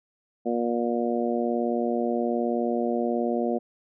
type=harmonic tone; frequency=118.8 Hz; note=A#2; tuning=33 cents sharp; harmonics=2 / 3 / 4 / 5 / 6; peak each=-27 / -29 / -30 / -31 / -32 dBFS; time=0.45-3.59 s; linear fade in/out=20 ms; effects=none